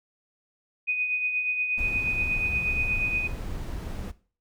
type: tone with tremolo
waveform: sine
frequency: 2491 Hz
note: D#7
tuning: 1 cent sharp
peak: -22 dBFS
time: 0.87-3.28 s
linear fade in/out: 20 ms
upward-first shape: triangle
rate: 8.4 Hz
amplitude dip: 50%
type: noise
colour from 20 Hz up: brown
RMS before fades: -33 dBFS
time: 1.77-4.12 s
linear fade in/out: 20 ms
effects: noise-tail reverb RT60 0.4 s tail -18 dB re dry